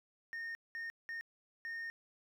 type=tone bursts at uneven times; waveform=sine; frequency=1836 Hz; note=A#6; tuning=27 cents flat; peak=-37 dBFS; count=4; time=0.33-0.55 / 0.75-0.9 / 1.09-1.21 / 1.65-1.9 s; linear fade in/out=0 ms; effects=tanh soft clip ceiling -39 dBFS + 12-bit